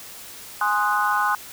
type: chord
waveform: sine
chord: Ab dominant seventh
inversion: none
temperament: equal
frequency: 830.6 / 1046.5 / 1244.5 / 1480 Hz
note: Ab5 / C6 / Eb6 / Gb6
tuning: 0 / 0 / 0 / 0 cents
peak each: -24 dBFS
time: 0.61-1.35 s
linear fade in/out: 2 ms
effects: white hiss -40 dBFS RMS until 1.52 s